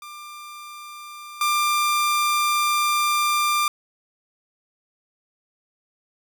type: tone with level steps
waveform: sawtooth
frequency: 1191 Hz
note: D6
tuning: 24 cents sharp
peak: -33 / -15 dBFS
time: 0.02-3.68 s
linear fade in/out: 2 ms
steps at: 1.41 s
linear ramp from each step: 2 ms
effects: none